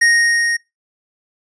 square tone with level ramp, 1864.7 Hz, A#6, in tune, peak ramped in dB -10 to -17 dBFS, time 0.01-0.57 s, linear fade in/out 10 ms, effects noise-tail reverb RT60 0.2 s tail -21 dB re dry + resampled to 22050 Hz

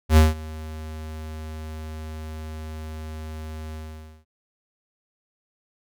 square tone with ADSR envelope, 78.3 Hz, D#2, 11 cents sharp, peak -10 dBFS, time 0.09-4.25 s, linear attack 79 ms, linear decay 170 ms, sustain -23 dB, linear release 510 ms, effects none

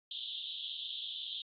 pink band-pass noise, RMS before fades -42 dBFS, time 0.11-1.42 s, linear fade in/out 2 ms, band 3100 to 3800 Hz, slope 96 dB/octave, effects AAC 48 kbps

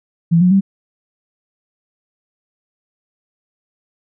sine tone with pitch steps, 167.6 / 180.67 / 194.76 Hz, E3 / F#3 / G3, +29 / -41 / -11 cents, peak -8 dBFS, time 0.31-0.61 s, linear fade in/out 20 ms, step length 100 ms, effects none

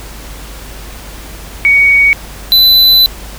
sine / square tone pair in turn, 2242 / 4004 Hz, C#7 / B7, +19 / +23 cents, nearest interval minor seventh, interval 1004 cents, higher second, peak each -4 dBFS, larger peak neither, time 1.65-2.13 / 2.52-3.06 s, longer second, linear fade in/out 0 ms, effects added 50 Hz sine -28 dBFS peak until 3.38 s + pink hiss -31 dBFS RMS until 3.38 s

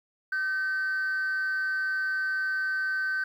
sine tone with frequency modulation, 1534 Hz, G6, 38 cents flat, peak -24 dBFS, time 0.32-3.24 s, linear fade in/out 5 ms, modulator 322 Hz, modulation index 0.21, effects tanh soft clip ceiling -24 dBFS + 10-bit

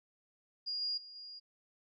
sine tone with level steps, 4844 Hz, D#8, 47 cents flat, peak -35 / -33 / -49 / -46 dBFS, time 0.66-1.4 s, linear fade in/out 20 ms, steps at 0.81 / 0.97 / 1.15 s, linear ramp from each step 10 ms, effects none

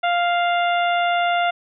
harmonic tone, 698.5 Hz, F5, in tune, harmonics 1 / 2 / 3 / 4 / 5, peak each -18 / -24 / -28 / -30 / -32 dBFS, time 0.03-1.51 s, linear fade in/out 10 ms, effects none

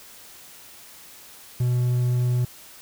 triangle tone, 123.47 Hz, B2, in tune, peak -17 dBFS, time 1.6-2.45 s, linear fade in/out 5 ms, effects white hiss -46 dBFS RMS until 2.81 s

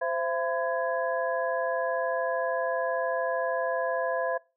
sine tone cluster, 520 / 673 / 1012 / 1666 Hz, C5 / E5 / B5 / G#6, -11 / +36 / +42 / +5 cents, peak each -30 / -30 / -34 / -34 dBFS, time 0.01-4.38 s, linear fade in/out 10 ms, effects noise-tail reverb RT60 0.3 s tail -23 dB re dry

